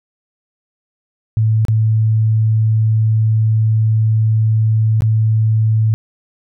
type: tone with dropouts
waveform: sine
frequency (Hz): 110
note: A2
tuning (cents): 0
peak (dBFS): -10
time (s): 1.37-5.94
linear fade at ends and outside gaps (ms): 0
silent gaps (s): 1.651-1.683 / 5.007-5.021
effects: none